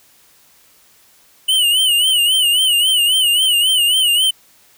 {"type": "tone with vibrato", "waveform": "square", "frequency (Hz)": 2960, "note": "F#7", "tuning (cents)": 0, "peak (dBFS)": -12, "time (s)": [1.48, 4.31], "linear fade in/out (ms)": 10, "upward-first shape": "sine", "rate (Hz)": 3.7, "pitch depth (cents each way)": 100, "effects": ["white hiss -51 dBFS RMS until 4.77 s"]}